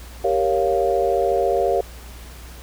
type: chord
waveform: sine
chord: G half-diminished seventh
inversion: none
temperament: equal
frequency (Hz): 392 / 466.2 / 554.4 / 698.5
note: G4 / Bb4 / Db5 / F5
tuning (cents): 0 / 0 / 0 / 0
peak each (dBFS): -22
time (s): 0.24-1.81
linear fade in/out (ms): 5
effects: added 60 Hz sine -37 dBFS peak until 2.62 s + pink hiss -43 dBFS RMS until 2.62 s